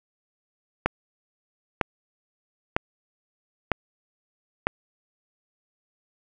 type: click train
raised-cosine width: 0.5 ms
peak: -5 dBFS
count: 5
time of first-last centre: 0.86-4.67 s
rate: 1.05 Hz
effects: none